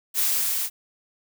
blue noise with level ramp, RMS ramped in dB -21 to -27 dBFS, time 0.14-0.7 s, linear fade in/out 50 ms, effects none

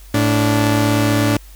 sawtooth tone pair together, 108.93 / 290.8 Hz, A2 / D4, -17 / -17 cents, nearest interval octave + perfect fourth, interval 1700 cents, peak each -12 dBFS, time 0.14-1.37 s, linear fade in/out 5 ms, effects added 48 Hz sine -37 dBFS peak until 1.55 s + white hiss -47 dBFS RMS until 1.55 s

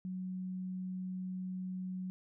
sine tone, 185 Hz, F#3, in tune, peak -37 dBFS, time 0.05-2.1 s, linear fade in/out 0 ms, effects none

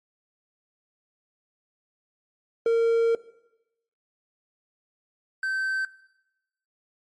triangle tone pair in turn, 460 / 1547.2 Hz, A#4 / G6, -23 / -23 cents, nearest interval octave + major sixth, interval 2100 cents, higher second, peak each -16 / -23 dBFS, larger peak first, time 2.66-3.15 / 5.43-5.85 s, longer first, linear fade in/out 2 ms, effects noise-tail reverb RT60 0.9 s tail -18 dB re dry + MP3 48 kbps

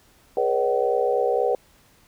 sine tone cluster, 414.4 / 483.1 / 547 / 609 / 758 Hz, G#4 / B4 / C#5 / D#5 / F#5, -4 / -38 / -23 / -37 / +42 cents, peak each -26 / -22 / -27 / -29 / -26 dBFS, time 0.37-1.55 s, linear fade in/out 2 ms, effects pink hiss -57 dBFS RMS until 2.07 s

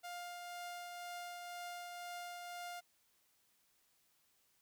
sawtooth tone with tremolo, 704 Hz, F5, 14 cents sharp, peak -40 dBFS, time 0.03-2.81 s, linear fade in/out 20 ms, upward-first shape triangle, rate 2 Hz, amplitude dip 30%, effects white hiss -75 dBFS RMS until 4.61 s

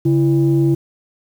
sine tone pair together, 140 / 333.9 Hz, C#3 / E4, +18 / +22 cents, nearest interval octave + minor third, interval 1504 cents, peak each -13 dBFS, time 0.05-0.75 s, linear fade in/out 10 ms, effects tanh soft clip ceiling -6 dBFS + 7-bit

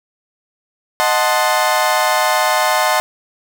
30% pulse chord, D# diminished seventh, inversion none, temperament equal, 622.3 / 740 / 880 / 1046.5 Hz, D#5 / F#5 / A5 / C6, 0 / 0 / 0 / 0 cents, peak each -16 dBFS, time 1-3 s, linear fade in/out 0 ms, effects none

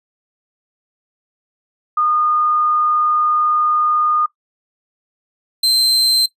sine / 40% pulse tone pair in turn, 1223 / 4114 Hz, D#6 / C8, -30 / -30 cents, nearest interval octave + major sixth, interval 2100 cents, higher second, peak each -13 / -11 dBFS, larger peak second, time 1.97-4.26 / 5.63-6.26 s, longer first, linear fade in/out 5 ms, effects noise-tail reverb RT60 0.1 s tail -18 dB re dry + resampled to 32000 Hz

